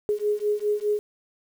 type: beating tone pair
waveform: sine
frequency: 415.3 / 420.2 Hz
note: G#4 / G#4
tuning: 0 / +20 cents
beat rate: 4.9 Hz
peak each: -25 dBFS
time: 0.09-0.99 s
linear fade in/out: 0 ms
effects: 8-bit